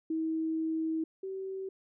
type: tone pair in turn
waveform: sine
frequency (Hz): 320.6 / 383.1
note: E4 / G4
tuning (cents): -48 / -40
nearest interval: minor third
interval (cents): 308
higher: second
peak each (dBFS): -29 / -35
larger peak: first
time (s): 0.1-1.04 / 1.23-1.69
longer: first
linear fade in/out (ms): 5
effects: none